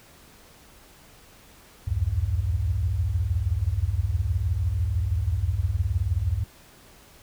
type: tone cluster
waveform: sine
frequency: 62.2 / 81 / 87.1 / 100.3 Hz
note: B1 / E2 / F2 / G2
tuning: +13 / -30 / -4 / +40 cents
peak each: -29 / -26 / -33 / -26 dBFS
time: 1.87-6.44 s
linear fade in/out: 10 ms
effects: pink hiss -52 dBFS RMS until 7.22 s